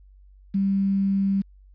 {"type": "tone with quantisation", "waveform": "sine", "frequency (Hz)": 196, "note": "G3", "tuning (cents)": 0, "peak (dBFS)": -19, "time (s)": [0.54, 1.42], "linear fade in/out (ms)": 10, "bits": 8, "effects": ["added 48 Hz sine -48 dBFS peak until 1.74 s", "resampled to 11025 Hz"]}